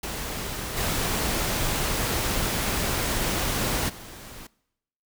pink noise with level steps, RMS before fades -32 / -26 / -42 dBFS, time 0.03-4.47 s, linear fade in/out 5 ms, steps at 0.76 / 3.88 s, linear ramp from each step 20 ms, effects noise-tail reverb RT60 0.8 s tail -22 dB re dry

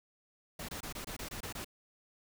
pink noise bursts, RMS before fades -42 dBFS, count 9, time 0.59-1.646 s, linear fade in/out 5 ms, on 96 ms, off 24 ms, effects none

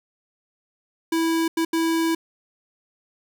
square tone bursts at uneven times, 328.1 Hz, E4, 8 cents flat, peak -20 dBFS, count 3, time 1.12-1.48 / 1.57-1.65 / 1.73-2.15 s, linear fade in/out 5 ms, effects none

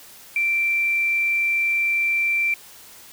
sine tone, 2349 Hz, D7, in tune, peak -18 dBFS, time 0.36-2.54 s, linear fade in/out 2 ms, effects white hiss -45 dBFS RMS until 3.12 s

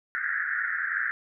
white band-pass noise, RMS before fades -29 dBFS, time 0.15-1.11 s, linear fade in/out 0 ms, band 1400 to 1900 Hz, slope 96 dB/octave, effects none

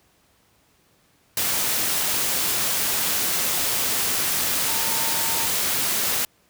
sine tone in noise, 909 Hz, A#5, 44 cents flat, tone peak -33 dBFS, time 4.68-5.47 s, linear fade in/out 2 ms, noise white, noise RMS -23 dBFS, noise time 1.37-6.25 s, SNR -13 dB, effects pink hiss -61 dBFS RMS until 6.49 s + high-pass 60 Hz 12 dB/octave

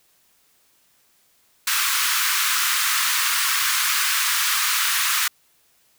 pink high-pass noise, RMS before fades -21 dBFS, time 1.67-5.28 s, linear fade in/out 5 ms, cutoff 1100 Hz, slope 48 dB/octave, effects white hiss -61 dBFS RMS until 5.98 s

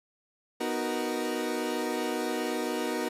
30% pulse chord, B major seventh, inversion none, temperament equal, 246.9 / 311.1 / 370 / 466.2 Hz, B3 / D#4 / F#4 / A#4, 0 / 0 / 0 / 0 cents, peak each -32 dBFS, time 0.6-3.09 s, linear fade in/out 10 ms, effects resampled to 32000 Hz

